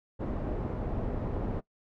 pink low-pass noise, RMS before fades -33 dBFS, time 0.19-1.61 s, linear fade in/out 20 ms, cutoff 610 Hz, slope 12 dB/octave, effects noise-tail reverb RT60 0.1 s tail -19 dB re dry

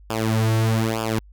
sawtooth tone with flanger, 111.4 Hz, A2, 22 cents sharp, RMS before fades -21 dBFS, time 0.1-1.19 s, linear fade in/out 0 ms, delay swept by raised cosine 0.49 to 4.09 ms, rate 1.1 Hz, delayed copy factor -0.95, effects added 50 Hz sine -44 dBFS peak until 1.32 s

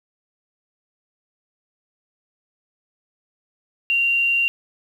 sine tone, 2766 Hz, F7, 17 cents flat, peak -16 dBFS, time 3.9-4.48 s, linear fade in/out 0 ms, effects 8-bit

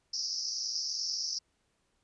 pink band-pass noise, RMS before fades -35 dBFS, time 0.13-1.39 s, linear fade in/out 10 ms, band 4900 to 5700 Hz, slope 96 dB/octave, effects pink hiss -75 dBFS RMS until 2.03 s + resampled to 22050 Hz

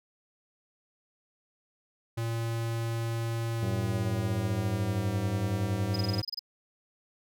square tone with pitch glide, 115 to 105.46 Hz, A#2 to G#2, -23 to +27 cents, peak -30 dBFS, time 2.17-6.22 s, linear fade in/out 10 ms, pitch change -150 cents, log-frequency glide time 3.53-5.16 s
harmonic tone, 94.8 Hz, F#2, 43 cents sharp, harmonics 1 / 2 / 3 / 4 / 5 / 6 / 7 / 8, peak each -34 / -35 / -45 / -42 / -45 / -46 / -48 / -55 dBFS, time 3.62-6.2 s, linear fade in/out 5 ms
triangle tone bursts, 5000 Hz, D#8, 8 cents sharp, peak -30 dBFS, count 10, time 5.94-6.393 s, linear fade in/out 5 ms, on 21 ms, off 27 ms
effects none

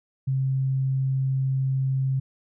sine tone, 133.3 Hz, C3, 33 cents sharp, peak -21 dBFS, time 0.27-2.2 s, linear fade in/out 10 ms, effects none

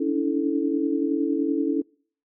sine tone cluster, 282.5 / 293.1 / 325.4 / 438.1 Hz, C#4 / D4 / E4 / A4, +33 / -3 / -22 / -7 cents, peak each -24 / -32 / -25 / -29 dBFS, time 0-1.82 s, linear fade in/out 10 ms, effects noise-tail reverb RT60 0.5 s tail -26 dB re dry

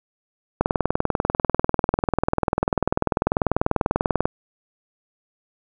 click train, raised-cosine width 1 ms, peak -4 dBFS, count 75, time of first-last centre 0.61-4.255 s, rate 20.3 Hz, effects none

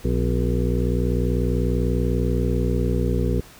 harmonic tone with a mistuned harmonic, 60.2 Hz, B1, 44 cents flat, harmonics 1 / 2 / 3 / 4 / 6 / 7 / 8, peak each -22 / -25 / -27 / -28 / -30 / -30 / -31 dBFS, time 0.04-3.41 s, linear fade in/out 10 ms, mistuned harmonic 4, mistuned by +110 cents, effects pink hiss -46 dBFS RMS until 3.59 s

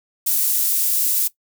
pink high-pass noise, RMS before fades -19 dBFS, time 0.26-1.28 s, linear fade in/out 10 ms, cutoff 12000 Hz, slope 12 dB/octave, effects noise-tail reverb RT60 0.1 s tail -17 dB re dry

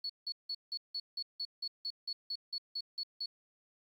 sine tone bursts, 4399 Hz, C#8, 14 cents flat, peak -35 dBFS, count 15, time 0.04-3.26 s, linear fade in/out 5 ms, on 56 ms, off 170 ms, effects 11-bit

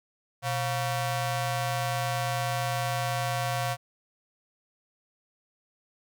sawtooth ring-modulated tone, 415.3 Hz, G#4, in tune, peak -20 dBFS, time 0.42-3.77 s, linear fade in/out 50 ms, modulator 292 Hz, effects none

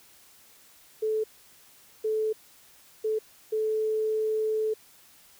sine tone bursts at uneven times, 435 Hz, A4, 20 cents flat, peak -24 dBFS, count 4, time 1.02-1.24 / 2.04-2.33 / 3.04-3.19 / 3.52-4.74 s, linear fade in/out 10 ms, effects white hiss -56 dBFS RMS until 5.39 s

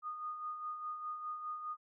sine tone with tremolo, 1231 Hz, D#6, 19 cents flat, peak -37 dBFS, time 0.02-1.77 s, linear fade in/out 50 ms, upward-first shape sine, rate 4.9 Hz, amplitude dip 50%, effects none

